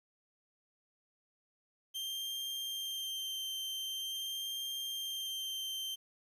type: tone with vibrato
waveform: 40% pulse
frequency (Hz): 3156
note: G7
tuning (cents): +11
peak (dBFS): -36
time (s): 1.94-5.96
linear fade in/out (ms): 20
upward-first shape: sine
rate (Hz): 0.45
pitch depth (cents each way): 15
effects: 11-bit